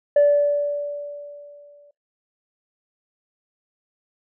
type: tone with exponential decay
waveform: sine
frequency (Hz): 580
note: D5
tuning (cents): -22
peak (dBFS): -9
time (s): 0.16-1.91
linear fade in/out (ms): 5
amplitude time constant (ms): 380
effects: noise-tail reverb RT60 0.2 s tail -26 dB re dry + tanh soft clip ceiling -9 dBFS

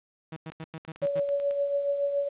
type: tone bursts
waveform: sawtooth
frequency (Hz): 160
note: D#3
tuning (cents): +49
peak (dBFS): -32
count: 7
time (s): 0.32-1.199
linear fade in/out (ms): 5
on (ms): 45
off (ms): 94
type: click train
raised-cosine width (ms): 0.3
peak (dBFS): -30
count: 10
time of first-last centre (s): 0.52-1.51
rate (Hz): 9.09
type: tone with tremolo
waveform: sine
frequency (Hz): 566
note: C#5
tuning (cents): +36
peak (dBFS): -22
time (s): 1.02-2.29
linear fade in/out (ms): 10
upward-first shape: triangle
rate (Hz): 7.1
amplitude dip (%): 55
effects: resampled to 8000 Hz + 10-bit

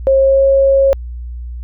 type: tone with pitch glide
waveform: sine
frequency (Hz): 538 to 544.6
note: C5 to C#5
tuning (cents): +48 to -31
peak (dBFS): -7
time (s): 0.07-0.93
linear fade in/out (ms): 0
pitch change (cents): +21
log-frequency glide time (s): 0.18-0.45
effects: added 60 Hz sine -23 dBFS peak until 1.63 s

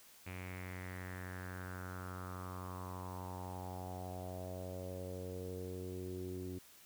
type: tone with low-pass filter sweep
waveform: sawtooth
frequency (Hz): 91.8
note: F#2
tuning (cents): -13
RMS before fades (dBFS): -45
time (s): 0.26-6.59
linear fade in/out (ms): 10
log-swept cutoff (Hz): 2400 to 330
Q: 5.2
effects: white hiss -61 dBFS RMS until 6.85 s

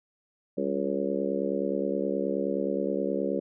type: harmonic tone with a mistuned harmonic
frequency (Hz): 69.5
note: C#2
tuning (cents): +5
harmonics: 3 / 4 / 5 / 6 / 7 / 8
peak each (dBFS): -33 / -33 / -33 / -33 / -33 / -33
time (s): 0.57-3.4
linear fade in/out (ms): 10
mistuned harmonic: 3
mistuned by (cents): -100
effects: none

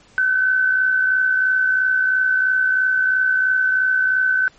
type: tone with amplitude modulation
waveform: sine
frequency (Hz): 1520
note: F#6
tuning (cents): +46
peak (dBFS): -12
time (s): 0.18-4.48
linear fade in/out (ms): 0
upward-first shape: sine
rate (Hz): 63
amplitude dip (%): 45
effects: pink hiss -51 dBFS RMS until 4.58 s + MP3 32 kbps

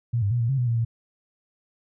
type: tone with pitch steps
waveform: sine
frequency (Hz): 118.4 / 100.6 / 120.8 / 116 / 135.4 / 123.1 / 116.6 / 115.1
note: A#2 / G2 / B2 / A#2 / C#3 / B2 / A#2 / A#2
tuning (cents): +27 / +45 / -38 / -8 / -40 / -5 / +1 / -22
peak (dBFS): -20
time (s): 0.13-0.85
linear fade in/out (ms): 10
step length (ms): 90
effects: none

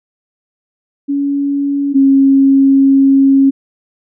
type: tone pair in turn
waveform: sine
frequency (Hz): 281.7 / 272.3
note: C#4 / C#4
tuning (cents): +28 / -31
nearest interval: minor second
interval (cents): 59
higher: first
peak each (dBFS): -12 / -5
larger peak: second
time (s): 1.08-1.94 / 1.94-3.51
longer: second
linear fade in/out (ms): 20
effects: none

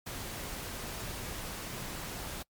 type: noise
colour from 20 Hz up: pink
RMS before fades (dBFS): -40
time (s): 0.06-2.43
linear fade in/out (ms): 10
effects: noise-tail reverb RT60 0.1 s tail -24 dB re dry + MP3 96 kbps

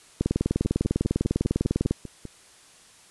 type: two click trains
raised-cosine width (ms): 3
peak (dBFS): -22 / -9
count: 9 / 35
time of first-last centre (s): 0.65-2.253 / 0.21-1.91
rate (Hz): 4.99 / 20
effects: white hiss -53 dBFS RMS until 3.1 s + resampled to 24000 Hz

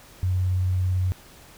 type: tone with vibrato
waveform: sine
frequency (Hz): 92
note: F#2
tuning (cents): -9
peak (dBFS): -20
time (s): 0.23-1.12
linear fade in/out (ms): 0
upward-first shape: triangle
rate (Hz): 18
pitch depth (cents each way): 19
effects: pink hiss -49 dBFS RMS until 1.57 s

